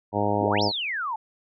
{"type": "harmonic tone", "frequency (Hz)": 103.1, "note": "G#2", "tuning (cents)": -12, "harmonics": [1, 2, 3, 4, 5, 6, 7, 8, 9], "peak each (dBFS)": [-30, -30, -30, -30, -30, -30, -30, -30, -30], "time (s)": [0.12, 0.72], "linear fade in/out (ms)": 50}
{"type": "exponential two-way sweep", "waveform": "sine", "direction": "up then down", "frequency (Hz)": [218.3, 5588, 841], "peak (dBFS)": -26, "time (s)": [0.41, 1.16], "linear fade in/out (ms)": 5, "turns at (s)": 0.63}
{"effects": []}